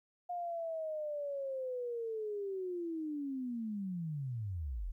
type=linear sweep; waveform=sine; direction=down; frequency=714 to 35.59 Hz; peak=-36 dBFS; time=0.29-4.92 s; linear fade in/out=10 ms; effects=13-bit